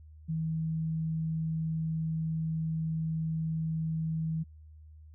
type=tone; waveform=sine; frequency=160.3 Hz; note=E3; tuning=48 cents flat; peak=-29 dBFS; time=0.28-4.44 s; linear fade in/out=20 ms; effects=added 77 Hz sine -49 dBFS peak until 5.14 s